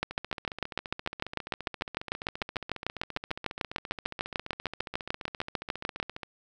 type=two click trains; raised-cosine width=0.3 ms; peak=-12 / -21 dBFS; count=41 / 91; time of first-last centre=0.03-6 / 0.11-6.232 s; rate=6.7 / 14.7 Hz; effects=none